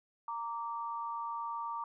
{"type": "tone pair together", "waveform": "sine", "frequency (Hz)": [927, 1166], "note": ["A#5", "D6"], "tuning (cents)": [-10, -13], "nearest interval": "major third", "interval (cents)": 397, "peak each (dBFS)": [-38, -39], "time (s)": [0.28, 1.84], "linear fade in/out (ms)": 2, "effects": []}